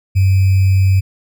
sine tone with sample-and-hold, 95.4 Hz, G2, 47 cents flat, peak -8 dBFS, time 0.15-1.01 s, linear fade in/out 20 ms, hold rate 2450 Hz, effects none

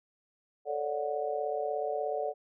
sine chord, D major seventh, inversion second, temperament just, 440.5 / 550.6 / 587.3 / 734.2 Hz, A4 / C#5 / D5 / F#5, +2 / -12 / 0 / -14 cents, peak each -35 / -40 / -34 / -35 dBFS, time 0.65-2.34 s, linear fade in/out 50 ms, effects none

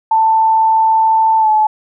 sine tone with pitch glide, 887 to 860.8 Hz, A5 to A5, +14 to -38 cents, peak -8 dBFS, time 0.11-1.67 s, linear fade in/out 5 ms, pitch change -52 cents, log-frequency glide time 1.39-1.49 s, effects none

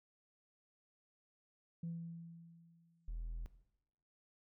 sine tone with exponential decay, 167.5 Hz, E3, 28 cents sharp, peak -38 dBFS, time 1.83-3.17 s, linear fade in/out 5 ms, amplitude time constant 290 ms
triangle tone, 41.2 Hz, E1, in tune, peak -37 dBFS, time 3.08-3.46 s, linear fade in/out 0 ms
effects noise-tail reverb RT60 0.9 s tail -17 dB re dry + tanh soft clip ceiling -36 dBFS

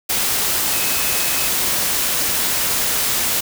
sine tone in noise, 2561 Hz, D#7, 49 cents sharp, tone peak -29 dBFS, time 0.73-1.48 s, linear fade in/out 10 ms, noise white, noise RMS -19 dBFS, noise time 0.09-3.41 s, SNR -13 dB, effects none

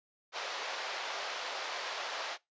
pink band-pass noise, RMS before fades -39 dBFS, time 0.32-2.38 s, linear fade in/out 50 ms, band 550 to 5400 Hz, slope 24 dB/octave, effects noise-tail reverb RT60 0.2 s tail -22 dB re dry + resampled to 16000 Hz

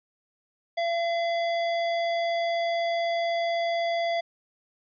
square tone, 679 Hz, F5, 49 cents flat, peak -25 dBFS, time 0.77-4.21 s, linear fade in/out 10 ms, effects resampled to 11025 Hz

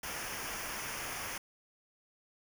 pink noise with comb filter, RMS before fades -40 dBFS, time 0.03-1.38 s, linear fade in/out 5 ms, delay 0.25 ms, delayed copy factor -0.7, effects none

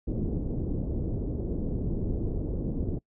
pink low-pass noise, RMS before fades -30 dBFS, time 0.07-2.99 s, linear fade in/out 10 ms, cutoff 420 Hz, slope 24 dB/octave, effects noise-tail reverb RT60 0.1 s tail -25 dB re dry

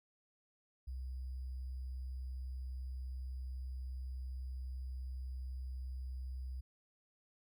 sine tone with sample-and-hold, 64.1 Hz, C2, 35 cents flat, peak -40 dBFS, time 0.87-6.61 s, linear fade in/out 10 ms, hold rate 4900 Hz, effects none

